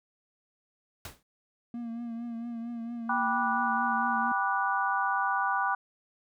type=noise with exponential decay; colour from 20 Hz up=pink; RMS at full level=-37 dBFS; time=1.05-1.23 s; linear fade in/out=2 ms; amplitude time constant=38 ms
type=tone with vibrato; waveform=triangle; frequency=233.6 Hz; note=A#3; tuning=4 cents sharp; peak=-32 dBFS; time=1.74-4.32 s; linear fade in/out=2 ms; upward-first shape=triangle; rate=4.4 Hz; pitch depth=46 cents each way
type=chord; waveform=sine; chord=G major seventh; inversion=none; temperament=just; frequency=784 / 980 / 1176 / 1470 Hz; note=G5 / B5 / D6 / F#6; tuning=0 / -14 / +2 / -12 cents; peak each=-31 dBFS; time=3.09-5.75 s; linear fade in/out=5 ms
effects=none